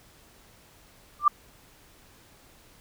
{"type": "tone with exponential growth", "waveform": "sine", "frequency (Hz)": 1183, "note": "D6", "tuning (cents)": 12, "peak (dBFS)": -11, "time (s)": [1.19, 1.28], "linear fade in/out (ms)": 5, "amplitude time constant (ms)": 18, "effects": ["pink hiss -56 dBFS RMS until 2.8 s"]}